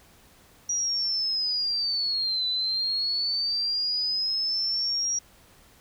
sine linear two-way sweep, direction down then up, 5790 to 3980 to 5700 Hz, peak -24 dBFS, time 0.69-5.19 s, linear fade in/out 5 ms, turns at 2.47 s, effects pink hiss -56 dBFS RMS until 5.8 s

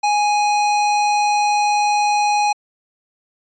square tone, 830.6 Hz, G#5, in tune, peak -15 dBFS, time 0.03-2.53 s, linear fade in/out 10 ms, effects resampled to 16000 Hz

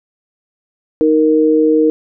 sine tone pair together, 311.6 / 466.2 Hz, D#4 / A#4, +3 / 0 cents, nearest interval perfect fifth, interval 697 cents, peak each -11 dBFS, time 1.01-1.9 s, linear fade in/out 0 ms, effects none

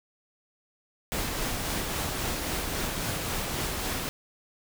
pink noise with tremolo, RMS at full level -30 dBFS, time 1.12-4.09 s, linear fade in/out 0 ms, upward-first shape sine, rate 3.7 Hz, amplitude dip 25%, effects none

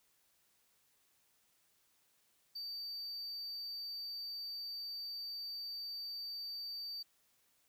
triangle tone, 4618 Hz, D8, 30 cents flat, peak -40 dBFS, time 2.55-7.03 s, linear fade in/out 10 ms, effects white hiss -74 dBFS RMS until 7.68 s

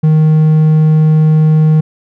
triangle tone, 155.8 Hz, D#3, 3 cents sharp, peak -3 dBFS, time 0.03-1.81 s, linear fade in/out 10 ms, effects none

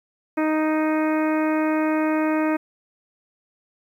harmonic tone, 311.1 Hz, D#4, in tune, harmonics 1 / 2 / 3 / 4 / 5 / 6 / 7 / 8, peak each -20 / -26 / -30 / -32 / -34 / -36 / -37 / -38 dBFS, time 0.37-2.57 s, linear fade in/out 10 ms, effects 9-bit

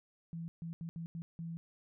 sine tone bursts at uneven times, 166.3 Hz, E3, 16 cents sharp, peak -39 dBFS, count 6, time 0.33-0.48 / 0.62-0.73 / 0.81-0.89 / 0.96-1.06 / 1.15-1.22 / 1.39-1.57 s, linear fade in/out 0 ms, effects none

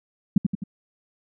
sine tone with echo, 195.2 Hz, G3, 7 cents flat, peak -11 dBFS, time 0.36-0.38 s, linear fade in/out 5 ms, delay 86 ms, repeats 3, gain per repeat -5 dB, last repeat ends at 0.638 s, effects none

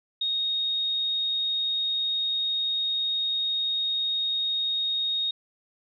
sine tone, 3729 Hz, A#7, in tune, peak -24 dBFS, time 0.21-5.31 s, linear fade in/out 5 ms, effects none

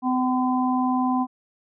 harmonic tone, 254.4 Hz, C4, 48 cents flat, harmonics 1 / 3 / 4, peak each -21 / -26 / -27 dBFS, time 0.02-1.27 s, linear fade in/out 50 ms, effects none

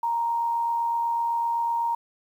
sine tone with amplitude modulation, 932.3 Hz, A#5, in tune, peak -21 dBFS, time 0.03-1.95 s, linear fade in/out 5 ms, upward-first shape sine, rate 87.9 Hz, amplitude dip 30%, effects 9-bit

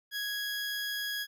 20% pulse tone, 1661.2 Hz, G#6, in tune, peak -28 dBFS, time 0.11-1.27 s, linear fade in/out 50 ms, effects none

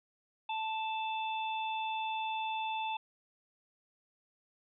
harmonic tone, 880 Hz, A5, in tune, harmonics 1 / 3 / 4, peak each -34 / -41 / -44 dBFS, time 0.49-2.97 s, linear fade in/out 5 ms, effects none

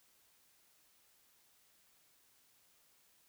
silence, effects white hiss -70 dBFS RMS until 3.28 s

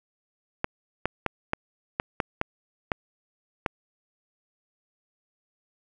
clicks, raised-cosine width 0.5 ms, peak -9 dBFS, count 9, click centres 0.644 / 1.056 / 1.263 / 1.534 / 1.999 / 2.202 / 2.414 / 2.918 / 3.662 s, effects none

